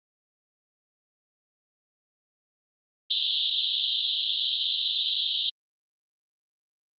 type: band-pass noise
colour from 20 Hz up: pink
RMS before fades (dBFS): -27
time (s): 3.1-5.5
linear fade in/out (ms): 10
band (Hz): 3100 to 4000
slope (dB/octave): 96
effects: Opus 24 kbps